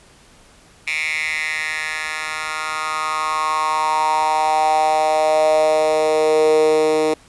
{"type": "tone with high-pass filter sweep", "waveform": "10% pulse", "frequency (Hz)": 155.56, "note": "D#3", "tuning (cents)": 0, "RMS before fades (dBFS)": -18, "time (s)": [0.87, 7.14], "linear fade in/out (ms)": 5, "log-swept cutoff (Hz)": [2300, 390], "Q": 5.7, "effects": ["pink hiss -49 dBFS RMS until 7.28 s", "resampled to 24000 Hz"]}